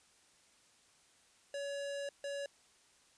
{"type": "tone bursts at uneven times", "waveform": "square", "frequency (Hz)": 564, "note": "C#5", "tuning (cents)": 30, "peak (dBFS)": -39, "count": 2, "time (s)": [[1.54, 2.09], [2.24, 2.46]], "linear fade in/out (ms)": 2, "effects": ["white hiss -67 dBFS RMS until 3.17 s", "resampled to 22050 Hz"]}